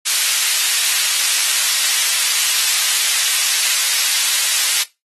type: high-pass noise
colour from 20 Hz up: pink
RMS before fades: -17 dBFS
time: 0.05-4.84 s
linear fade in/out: 20 ms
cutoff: 2700 Hz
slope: 12 dB/octave
effects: noise-tail reverb RT60 0.2 s tail -17 dB re dry + AAC 32 kbps